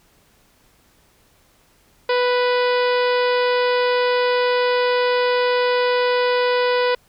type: harmonic tone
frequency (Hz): 493.9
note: B4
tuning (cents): 0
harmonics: 1 / 2 / 3 / 4 / 5 / 6 / 7 / 8 / 9 / 10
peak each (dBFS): -17 / -23 / -27 / -29 / -31 / -33 / -34 / -35 / -36 / -37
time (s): 2.09-6.95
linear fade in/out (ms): 5
effects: pink hiss -57 dBFS RMS until 7.08 s